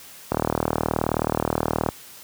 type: click train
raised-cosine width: 1 ms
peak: -6 dBFS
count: 62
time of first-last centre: 0.32-1.888 s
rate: 38.9 Hz
effects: white hiss -44 dBFS RMS until 2.23 s + high-pass 60 Hz 12 dB/octave